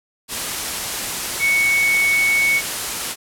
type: tone in noise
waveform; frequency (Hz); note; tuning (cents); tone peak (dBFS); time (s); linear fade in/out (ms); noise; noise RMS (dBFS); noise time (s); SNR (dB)
sine; 2221; C#7; +3; -14; 1.39-2.62; 50; white; -24; 0.28-3.16; +7
effects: low-pass 12000 Hz 12 dB/octave